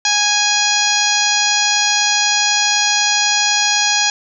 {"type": "harmonic tone with a mistuned harmonic", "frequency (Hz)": 828, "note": "G#5", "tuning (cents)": -5, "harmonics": [1, 2, 3, 4, 5, 6, 7, 8], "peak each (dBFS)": [-21, -21, -21, -21, -21, -21, -21, -21], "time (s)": [0.05, 4.1], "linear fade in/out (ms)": 2, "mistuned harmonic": 8, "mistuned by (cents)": 19, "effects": []}